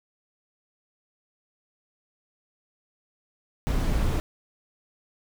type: noise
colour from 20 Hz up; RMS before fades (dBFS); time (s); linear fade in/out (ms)
brown; -24; 3.67-4.2; 0
effects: none